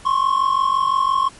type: tone pair together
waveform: triangle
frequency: 1054.1 / 1100 Hz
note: C6 / C#6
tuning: +13 / -14 cents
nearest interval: minor second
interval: 73 cents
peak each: -16 dBFS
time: 0.05-1.29 s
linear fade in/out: 10 ms
effects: pink hiss -44 dBFS RMS until 1.39 s + MP3 48 kbps